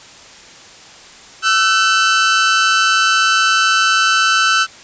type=tone pair together; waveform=sawtooth; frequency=1326 / 1519 Hz; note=E6 / F#6; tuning=+10 / +45 cents; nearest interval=major second; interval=235 cents; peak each=-10 dBFS; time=1.42-4.67 s; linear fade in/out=50 ms; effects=white hiss -39 dBFS RMS until 4.83 s + resampled to 16000 Hz